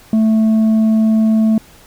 sine tone with tanh clipping, 220 Hz, A3, in tune, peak -10 dBFS, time 0.13-1.58 s, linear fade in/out 2 ms, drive 4 dB, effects pink hiss -44 dBFS RMS until 1.86 s

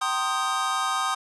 square tone cluster, 771 / 920 / 1052 / 1243 / 1576 Hz, G5 / A#5 / C6 / D#6 / G6, -29 / -23 / +9 / -2 / +9 cents, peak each -32 / -36 / -31 / -27 / -35 dBFS, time 0.01-1.15 s, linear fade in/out 10 ms, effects resampled to 24000 Hz

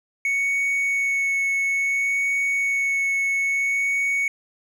triangle tone with vibrato, 2217 Hz, C#7, in tune, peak -18 dBFS, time 0.25-4.28 s, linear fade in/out 2 ms, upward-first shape sine, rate 0.59 Hz, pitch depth 10 cents each way, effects none

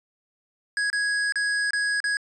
square tone with dropouts, 1661 Hz, G#6, in tune, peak -23 dBFS, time 0.77-2.17 s, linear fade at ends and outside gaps 1 ms, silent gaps 0.901-0.929 / 1.323-1.357 / 1.707-1.733 / 2.003-2.041 s, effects resampled to 22050 Hz

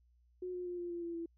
sine tone with pitch steps, 364 / 359 / 354 / 349.2 / 344.4 / 339.6 / 334.9 Hz, F#4 / F4 / F4 / F4 / F4 / F4 / E4, -28 / +48 / +23 / 0 / -24 / -48 / +27 cents, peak -38 dBFS, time 0.42-1.26 s, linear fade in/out 5 ms, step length 120 ms, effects added 60 Hz sine -66 dBFS peak until 1.37 s

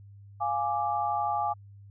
sine chord, D diminished, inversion first, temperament equal, 698.5 / 830.6 / 1174.7 Hz, F5 / Ab5 / D6, 0 / 0 / 0 cents, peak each -32 / -28 / -32 dBFS, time 0.4-1.54 s, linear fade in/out 20 ms, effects added 100 Hz sine -47 dBFS peak until 1.9 s

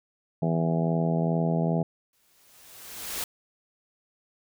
harmonic tone, 82.4 Hz, E2, in tune, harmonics 2 / 3 / 4 / 5 / 6 / 7 / 8 / 9 / 10, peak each -24 / -32 / -37 / -34 / -35 / -40 / -32 / -40 / -39 dBFS, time 0.42-1.83 s, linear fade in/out 5 ms
white noise with exponential growth, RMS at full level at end -30 dBFS, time 2.13-3.24 s, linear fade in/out 2 ms, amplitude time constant 240 ms
effects none

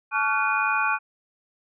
sine tone cluster, 866 / 1130 / 1397 / 1499 / 2459 Hz, A5 / C#6 / F6 / F#6 / D#7, -28 / +33 / 0 / +22 / -21 cents, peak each -27 dBFS, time 0.11-0.99 s, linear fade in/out 50 ms, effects none

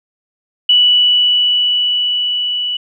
sine tone with level ramp, 2955 Hz, F#7, 3 cents flat, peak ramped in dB -6 to -16 dBFS, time 0.69-2.77 s, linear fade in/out 5 ms, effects none

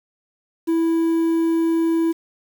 triangle tone with quantisation, 329.6 Hz, E4, in tune, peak -14 dBFS, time 0.67-2.13 s, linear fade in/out 20 ms, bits 7, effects none

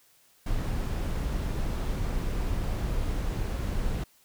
brown noise, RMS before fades -29 dBFS, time 0.46-4.04 s, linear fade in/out 5 ms, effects white hiss -62 dBFS RMS until 4.24 s

